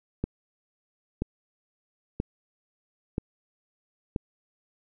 click train, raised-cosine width 3 ms, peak -14 dBFS, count 5, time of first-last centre 0.24-4.162 s, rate 1.02 Hz, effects none

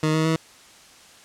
20% pulse tone with pitch steps, 155.56 / 158.28 / 161.05 Hz, D#3 / D#3 / E3, 0 / +30 / -40 cents, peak -14 dBFS, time 0.03-0.36 s, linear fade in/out 2 ms, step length 110 ms, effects white hiss -49 dBFS RMS until 1.24 s + low-pass 8000 Hz 12 dB/octave

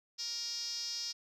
5% pulse tone with band-pass filter, 469.3 Hz, A#4, 12 cents sharp, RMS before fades -39 dBFS, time 0.18-1.13 s, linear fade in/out 20 ms, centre 5200 Hz, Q 6.2, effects none

